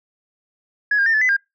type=tone with pitch steps; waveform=sine; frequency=1679 / 1611 / 1807 / 1736 / 2013 / 1608 Hz; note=G#6 / G6 / A6 / A6 / B6 / G6; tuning=+18 / +47 / +46 / -24 / +33 / +44 cents; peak=-13 dBFS; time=0.91-1.366 s; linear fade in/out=5 ms; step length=76 ms; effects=noise-tail reverb RT60 0.2 s tail -26 dB re dry + tanh soft clip ceiling -10 dBFS